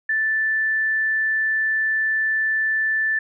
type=tone; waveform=sine; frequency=1760 Hz; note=A6; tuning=in tune; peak=-18 dBFS; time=0.09-3.19 s; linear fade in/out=5 ms; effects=none